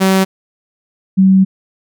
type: tone pair in turn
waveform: sawtooth / sine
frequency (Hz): 190.6 / 190.6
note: G3 / G3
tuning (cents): -48 / -48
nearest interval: unison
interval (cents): 0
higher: neither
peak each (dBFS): -5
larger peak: neither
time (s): 0-0.25 / 1.17-1.45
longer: second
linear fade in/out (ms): 20
effects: none